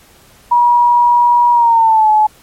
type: tone with pitch glide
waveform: sine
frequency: 961 to 856.2 Hz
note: B5 to A5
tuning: -48 to -47 cents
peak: -6 dBFS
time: 0.51-2.27 s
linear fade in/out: 10 ms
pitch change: -199 cents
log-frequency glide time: 1.52-2.1 s
effects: pink hiss -45 dBFS RMS until 2.42 s + MP3 64 kbps